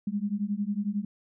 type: beating tone pair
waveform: sine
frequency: 199.3 / 210.3 Hz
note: G3 / G#3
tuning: +29 / +22 cents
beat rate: 11 Hz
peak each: -30 dBFS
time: 0.07-1.05 s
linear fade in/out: 5 ms
effects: none